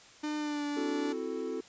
45% pulse tone with pitch glide, 301.2 to 291.1 Hz, D4 to D4, +44 to -15 cents, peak -32 dBFS, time 0.23-1.13 s, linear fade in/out 10 ms, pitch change -59 cents, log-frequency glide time 0.38-0.65 s
triangle chord, F# half-diminished seventh, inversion second, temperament equal, 261.6 / 329.6 / 370 / 440 Hz, C4 / E4 / F#4 / A4, 0 / 0 / 0 / 0 cents, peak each -38 / -38 / -37 / -35 dBFS, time 0.76-1.61 s, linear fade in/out 10 ms
effects white hiss -55 dBFS RMS until 1.68 s + resampled to 16000 Hz

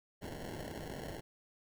white noise with sample-and-hold, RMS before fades -44 dBFS, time 0.21-1.21 s, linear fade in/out 20 ms, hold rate 1225 Hz, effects none

